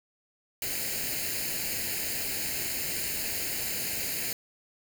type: noise with comb filter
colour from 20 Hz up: white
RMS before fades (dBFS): -32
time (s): 0.62-4.33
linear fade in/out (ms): 2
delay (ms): 0.43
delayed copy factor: +0.75
effects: none